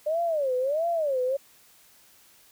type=tone with vibrato; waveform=sine; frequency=587.3 Hz; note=D5; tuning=in tune; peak=-23 dBFS; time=0.06-1.37 s; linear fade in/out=10 ms; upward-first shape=sine; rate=1.5 Hz; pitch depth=270 cents each way; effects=white hiss -57 dBFS RMS until 2.51 s